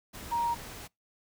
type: tone in noise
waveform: sine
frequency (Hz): 940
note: A#5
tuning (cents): +14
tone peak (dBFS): -26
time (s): 0.31-0.55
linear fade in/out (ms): 20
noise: pink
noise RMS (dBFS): -44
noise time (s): 0.13-0.88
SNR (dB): +15
effects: noise-tail reverb RT60 0.2 s tail -26 dB re dry